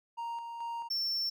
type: tone with tremolo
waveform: triangle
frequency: 932.3 Hz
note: A#5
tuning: in tune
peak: -33 dBFS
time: 0.17-0.89 s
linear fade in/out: 20 ms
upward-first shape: square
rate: 2.3 Hz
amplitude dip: 40%
type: tone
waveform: triangle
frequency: 5410 Hz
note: E8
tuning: 44 cents sharp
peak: -29 dBFS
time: 0.9-1.3 s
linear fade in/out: 10 ms
effects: none